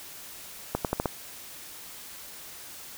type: accelerating click train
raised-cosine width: 1 ms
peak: -11 dBFS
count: 5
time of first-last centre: 0.75-1.058 s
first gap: 98 ms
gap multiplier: 0.84
effects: white hiss -44 dBFS RMS until 2.97 s